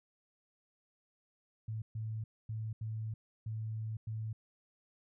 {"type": "tone bursts at uneven times", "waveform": "sine", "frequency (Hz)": 110, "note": "A2", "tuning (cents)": 0, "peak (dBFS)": -36, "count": 6, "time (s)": [[1.68, 1.82], [1.95, 2.24], [2.49, 2.73], [2.81, 3.14], [3.46, 3.97], [4.07, 4.33]], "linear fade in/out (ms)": 5, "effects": []}